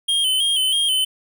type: tone with vibrato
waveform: square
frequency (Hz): 3136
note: G7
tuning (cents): 0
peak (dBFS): -17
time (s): 0.08-1.05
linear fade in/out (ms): 10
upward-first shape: square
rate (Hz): 3.1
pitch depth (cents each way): 51
effects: none